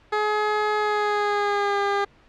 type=tone with pitch glide; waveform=15% pulse; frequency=422.9 to 402.2 Hz; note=G#4 to G4; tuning=+31 to +44 cents; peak=-14 dBFS; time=0.12-2.05 s; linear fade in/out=10 ms; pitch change=-87 cents; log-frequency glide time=0.78-1.79 s; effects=pink hiss -55 dBFS RMS until 2.28 s + low-pass 3000 Hz 12 dB/octave